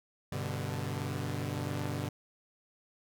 sawtooth chord, G major, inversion none, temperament equal with one note detuned, 98 / 125.34 / 146.83 Hz, G2 / B2 / D3, 0 / +26 / 0 cents, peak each -34 dBFS, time 0.32-2.09 s, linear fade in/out 5 ms, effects none

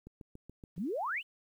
click train, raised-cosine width 3 ms, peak -35 dBFS, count 6, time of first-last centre 0.07-0.78 s, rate 7.04 Hz
sine exponential sweep, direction up, 146.7 to 3159 Hz, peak -32 dBFS, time 0.76-1.23 s, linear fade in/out 50 ms
effects 11-bit

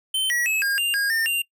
square tone with pitch steps, 3088 / 1924 / 2584 / 1618 / 2795 / 1629 / 1809 / 2782 Hz, G7 / B6 / E7 / G#6 / F7 / G#6 / A6 / F7, -27 / -46 / -35 / -46 / +1 / -34 / +48 / -7 cents, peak -21 dBFS, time 0.14-1.42 s, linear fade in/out 5 ms, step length 160 ms, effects noise-tail reverb RT60 0.1 s tail -24 dB re dry

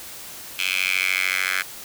10% pulse tone with high-pass filter sweep, 93.4 Hz, F#2, 17 cents sharp, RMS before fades -23 dBFS, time 0.58-1.63 s, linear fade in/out 20 ms, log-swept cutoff 2700 to 1800 Hz, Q 5.4, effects white hiss -38 dBFS RMS until 1.84 s

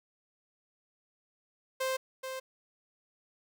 sawtooth tone with echo, 523.3 Hz, C5, in tune, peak -26 dBFS, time 1.8-1.97 s, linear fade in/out 10 ms, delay 430 ms, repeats 1, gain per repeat -7 dB, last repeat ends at 2.4 s, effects none

